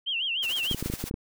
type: tone with vibrato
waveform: sine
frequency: 2960 Hz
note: F#7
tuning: in tune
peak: -26 dBFS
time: 0.06-0.75 s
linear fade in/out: 20 ms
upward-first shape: sine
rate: 6.6 Hz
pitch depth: 170 cents each way
type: noise with tremolo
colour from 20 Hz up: white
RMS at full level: -36 dBFS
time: 0.42-1.1 s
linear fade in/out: 20 ms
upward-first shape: sine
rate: 14 Hz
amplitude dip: 70%
type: clicks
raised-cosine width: 3 ms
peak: -17 dBFS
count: 9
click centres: 0.713 / 0.746 / 0.826 / 0.86 / 0.9 / 0.938 / 1.04 / 1.111 / 1.141 s
effects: none